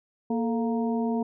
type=harmonic tone with a mistuned harmonic; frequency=233.1 Hz; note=A#3; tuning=in tune; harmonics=1 / 2 / 3 / 4; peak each=-25 / -31 / -35 / -37 dBFS; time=0.3-1.23 s; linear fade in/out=5 ms; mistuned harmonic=2; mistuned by=-96 cents; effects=none